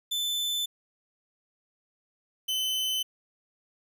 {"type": "tone pair in turn", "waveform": "40% pulse", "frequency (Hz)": [3520, 3040], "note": ["A7", "F#7"], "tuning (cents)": [0, 46], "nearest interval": "minor third", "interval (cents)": 254, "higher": "first", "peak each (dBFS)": -26, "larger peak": "neither", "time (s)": [[0.11, 0.66], [2.48, 3.03]], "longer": "neither", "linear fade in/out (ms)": 10, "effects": ["10-bit"]}